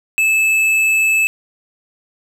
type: tone with tanh clipping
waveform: sine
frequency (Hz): 2614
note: E7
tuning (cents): -15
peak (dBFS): -13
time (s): 0.18-1.27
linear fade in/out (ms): 0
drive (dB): 10
effects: none